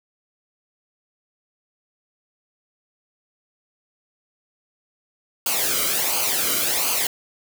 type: noise with flanger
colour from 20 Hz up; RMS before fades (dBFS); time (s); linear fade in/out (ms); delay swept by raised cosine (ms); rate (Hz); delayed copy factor
white; -22; 5.46-7.07; 2; 0.54 to 1.16; 1.4; -0.7
effects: none